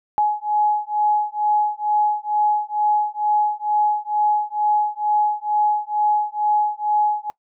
sine beating tone pair, 840 / 842.2 Hz, G#5 / G#5, +19 / +24 cents, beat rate 2.2 Hz, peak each -20 / -20 dBFS, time 0.18-7.3 s, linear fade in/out 0 ms, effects noise-tail reverb RT60 0.1 s tail -21 dB re dry

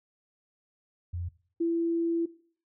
sine tone pair in turn, 87.31 / 335 Hz, F2 / E4, 0 / +28 cents, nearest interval octave + major seventh, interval 2328 cents, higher second, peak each -31 / -24 dBFS, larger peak second, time 1.13-1.29 / 1.6-2.26 s, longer second, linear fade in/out 10 ms, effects noise-tail reverb RT60 0.5 s tail -19 dB re dry

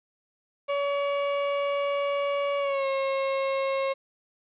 35% pulse tone with pitch glide, 566 to 540.8 Hz, C#5 to C#5, +36 to -43 cents, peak -23 dBFS, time 0.68-3.94 s, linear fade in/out 20 ms, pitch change -79 cents, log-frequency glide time 2.59-2.87 s, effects resampled to 8000 Hz + 9-bit

